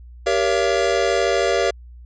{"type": "chord", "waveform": "square", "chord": "G diminished seventh", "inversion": "none", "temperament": "just", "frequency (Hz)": [392, 470.4, 564.5, 677.4], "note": ["G4", "Bb4", "Db5", "Fb5"], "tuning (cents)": [0, 16, 31, 47], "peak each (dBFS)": -23, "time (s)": [0.26, 1.71], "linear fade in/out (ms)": 10, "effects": ["added 60 Hz sine -38 dBFS peak until 2.05 s", "resampled to 16000 Hz"]}